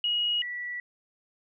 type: tone pair in turn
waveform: sine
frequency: 2895 / 1951.8 Hz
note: F#7 / B6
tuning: -38 / -21 cents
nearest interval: perfect fifth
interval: 683 cents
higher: first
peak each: -24 / -32 dBFS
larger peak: first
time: 0.04-0.42 / 0.42-0.8 s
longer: neither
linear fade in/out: 2 ms
effects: none